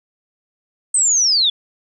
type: linear sweep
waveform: sine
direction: down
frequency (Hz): 8380 to 3381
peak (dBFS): -12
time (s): 0.94-1.5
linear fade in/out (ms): 5
effects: none